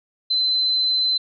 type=tone; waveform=sine; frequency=4057 Hz; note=B7; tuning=46 cents sharp; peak=-17 dBFS; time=0.3-1.18 s; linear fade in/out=10 ms; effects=none